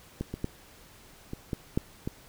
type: clicks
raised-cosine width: 3 ms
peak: -18 / -21 / -16 / -22 / -17 / -12 / -18 dBFS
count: 7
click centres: 0.21 / 0.34 / 0.444 / 1.334 / 1.532 / 1.775 / 2.075 s
effects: pink hiss -54 dBFS RMS until 2.28 s